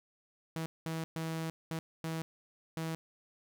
sawtooth tone bursts at uneven times, 162 Hz, E3, 30 cents flat, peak -31 dBFS, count 6, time 0.56-0.66 / 0.86-1.04 / 1.16-1.5 / 1.71-1.79 / 2.04-2.22 / 2.77-2.95 s, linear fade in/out 0 ms, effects none

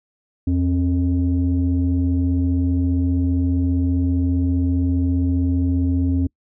sine tone pair together, 84.2 / 267.7 Hz, E2 / C4, +37 / +40 cents, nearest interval octave + minor sixth, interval 2003 cents, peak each -17 / -18 dBFS, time 0.47-6.27 s, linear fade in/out 5 ms, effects noise-tail reverb RT60 0.1 s tail -26 dB re dry + tanh soft clip ceiling -11 dBFS

